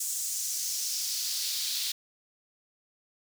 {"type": "noise with high-pass filter sweep", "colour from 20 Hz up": "pink", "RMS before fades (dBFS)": -32, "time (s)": [0, 1.92], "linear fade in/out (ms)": 5, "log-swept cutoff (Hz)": [7400, 3900], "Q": 2.3, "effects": []}